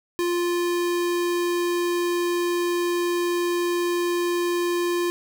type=tone; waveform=square; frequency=349.2 Hz; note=F4; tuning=in tune; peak=-22 dBFS; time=0.19-5.1 s; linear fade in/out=0 ms; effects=none